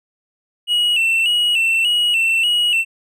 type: tone with vibrato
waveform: triangle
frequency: 2794 Hz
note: F7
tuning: in tune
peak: -12 dBFS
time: 0.67-2.85 s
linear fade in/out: 50 ms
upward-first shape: square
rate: 1.7 Hz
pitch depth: 67 cents each way
effects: none